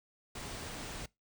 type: band-stop noise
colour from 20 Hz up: pink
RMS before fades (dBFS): -43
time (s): 0.35-1.06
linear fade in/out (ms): 5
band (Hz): 10000 to 15000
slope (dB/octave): 96
effects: noise-tail reverb RT60 0.2 s tail -23 dB re dry